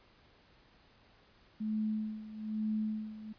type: tone with tremolo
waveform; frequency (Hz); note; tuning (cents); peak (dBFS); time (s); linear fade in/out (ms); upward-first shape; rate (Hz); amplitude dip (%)
sine; 215.8; A3; -33; -30; 1.6-3.33; 10; sine; 1.1; 80
effects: pink hiss -64 dBFS RMS until 3.38 s + resampled to 11025 Hz